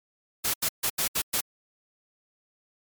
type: noise bursts at uneven times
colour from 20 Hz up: white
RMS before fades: -26 dBFS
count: 6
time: 0.44-0.54 / 0.62-0.69 / 0.83-0.9 / 0.98-1.08 / 1.15-1.22 / 1.33-1.41 s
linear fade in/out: 10 ms
effects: MP3 96 kbps